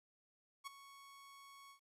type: tone with ADSR envelope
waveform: sawtooth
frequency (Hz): 1108.7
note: C#6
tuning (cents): 0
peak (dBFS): -39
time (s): 0.64-1.8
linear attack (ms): 29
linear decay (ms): 12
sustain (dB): -14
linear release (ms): 97
effects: resampled to 32000 Hz + 13-bit